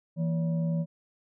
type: tone with frequency modulation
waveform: sine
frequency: 165.6 Hz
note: E3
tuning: 8 cents sharp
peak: -25 dBFS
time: 0.16-0.86 s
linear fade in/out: 50 ms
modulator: 401 Hz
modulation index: 0.43
effects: none